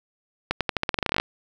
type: accelerating click train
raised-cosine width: 0.3 ms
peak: -6 dBFS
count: 16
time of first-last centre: 0.51-1.2 s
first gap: 97 ms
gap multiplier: 0.88
effects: 8-bit